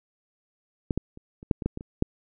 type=clicks; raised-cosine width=3 ms; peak=-12 / -12 / -30 / -29 / -8 / -19 / -12 / -20 / -26 / -8 dBFS; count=10; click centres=0.908 / 0.976 / 1.174 / 1.429 / 1.512 / 1.622 / 1.66 / 1.774 / 1.809 / 2.024 s; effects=none